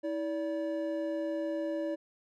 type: tone pair together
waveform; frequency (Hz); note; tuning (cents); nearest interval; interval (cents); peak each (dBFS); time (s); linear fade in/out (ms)
triangle; 323.6 / 576.6; E4 / D5; -32 / -32; minor seventh; 1000; -32 / -32; 0.03-1.96; 20
effects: none